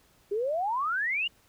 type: exponential sweep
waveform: sine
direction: up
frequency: 390.7 to 2940 Hz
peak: -26 dBFS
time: 0.31-1.28 s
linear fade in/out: 10 ms
effects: pink hiss -63 dBFS RMS until 1.48 s

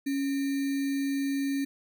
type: tone with sample-and-hold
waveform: sine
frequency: 276.4 Hz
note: C#4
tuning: 5 cents flat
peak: -26 dBFS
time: 0.06-1.65 s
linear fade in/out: 10 ms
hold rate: 2100 Hz
effects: none

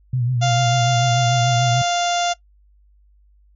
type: tone with vibrato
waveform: sine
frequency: 123.47 Hz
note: B2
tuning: in tune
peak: -17 dBFS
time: 0.13-1.82 s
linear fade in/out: 5 ms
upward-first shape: triangle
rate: 6.8 Hz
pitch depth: 88 cents each way
type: harmonic tone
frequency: 698.5 Hz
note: F5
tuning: in tune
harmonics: 1 / 2 / 3 / 4 / 5 / 6 / 7 / 8 / 9 / 10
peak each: -19 / -28 / -33 / -29 / -27 / -35 / -36 / -34 / -31 / -35 dBFS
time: 0.41-2.34 s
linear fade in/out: 20 ms
effects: noise-tail reverb RT60 0.1 s tail -19 dB re dry + added 50 Hz sine -51 dBFS peak until 3.55 s

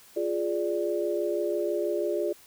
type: chord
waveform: sine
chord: D diminished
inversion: first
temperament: equal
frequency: 349.2 / 415.3 / 587.3 Hz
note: F4 / Ab4 / D5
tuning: 0 / 0 / 0 cents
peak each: -29 / -30 / -30 dBFS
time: 0.16-2.33 s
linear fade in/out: 10 ms
effects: white hiss -54 dBFS RMS until 2.46 s

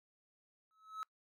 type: tone with exponential growth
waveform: triangle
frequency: 1293 Hz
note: E6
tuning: 34 cents flat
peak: -35 dBFS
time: 0.71-1.03 s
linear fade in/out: 0 ms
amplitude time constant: 69 ms
effects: noise-tail reverb RT60 0.1 s tail -25 dB re dry + AAC 64 kbps

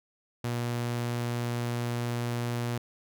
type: tone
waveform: sawtooth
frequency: 119.7 Hz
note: A#2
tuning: 46 cents sharp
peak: -25 dBFS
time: 0.44-2.78 s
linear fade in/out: 5 ms
effects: none

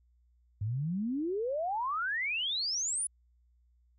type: exponential sweep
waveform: sine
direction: up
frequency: 98.3 to 10150 Hz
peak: -30 dBFS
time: 0.61-3.07 s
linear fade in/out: 5 ms
effects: added 60 Hz sine -64 dBFS peak until 3.98 s

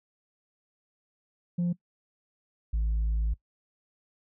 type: tone pair in turn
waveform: sine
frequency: 174.61 / 54.49 Hz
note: F3 / A1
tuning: 0 / -16 cents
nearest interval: octave + minor sixth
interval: 2016 cents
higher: first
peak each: -22 dBFS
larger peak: neither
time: 1.58-1.73 / 2.73-3.34 s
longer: second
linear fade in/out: 10 ms
effects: noise-tail reverb RT60 0.1 s tail -21 dB re dry + tanh soft clip ceiling -23 dBFS

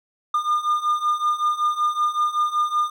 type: beating tone pair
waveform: triangle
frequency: 1207 / 1212.3 Hz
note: D6 / D#6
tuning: +47 / -45 cents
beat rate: 5.3 Hz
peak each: -22 / -19 dBFS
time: 0.34-2.9 s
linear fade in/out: 5 ms
effects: none

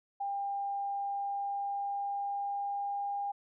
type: tone with pitch glide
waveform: sine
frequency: 799 to 806 Hz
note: G5 to G5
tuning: +33 to +48 cents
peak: -32 dBFS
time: 0.2-3.32 s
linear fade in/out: 10 ms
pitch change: +15 cents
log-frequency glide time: 0.74-3.21 s
effects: none

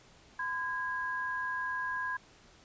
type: tone pair together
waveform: sine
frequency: 1017 / 1639.8 Hz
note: C6 / G#6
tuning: -50 / -22 cents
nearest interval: minor sixth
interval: 828 cents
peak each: -36 / -34 dBFS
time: 0.39-2.17 s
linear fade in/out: 5 ms
effects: pink hiss -59 dBFS RMS until 2.64 s + resampled to 16000 Hz

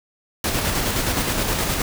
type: noise with tremolo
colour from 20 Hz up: pink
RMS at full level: -21 dBFS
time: 0.44-1.82 s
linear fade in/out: 2 ms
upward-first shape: square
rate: 9.6 Hz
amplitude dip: 30%
effects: none

